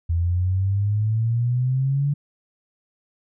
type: exponential sweep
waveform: sine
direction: up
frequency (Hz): 82.8 to 145.3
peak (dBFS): -18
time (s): 0.09-2.14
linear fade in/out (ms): 10
effects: none